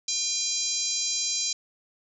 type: harmonic tone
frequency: 802 Hz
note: G5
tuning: 39 cents sharp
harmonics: 3 / 4 / 5 / 6 / 7 / 8 / 9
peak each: -40 / -41 / -32 / -32 / -32 / -32 / -32 dBFS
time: 0.08-1.53 s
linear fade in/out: 5 ms
effects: none